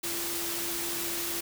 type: tone in noise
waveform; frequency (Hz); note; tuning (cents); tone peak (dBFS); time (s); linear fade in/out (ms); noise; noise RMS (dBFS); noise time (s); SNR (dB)
sine; 341.1; F4; -41; -39; 0.03-1.41; 10; white; -33; 0.03-1.41; -9
effects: none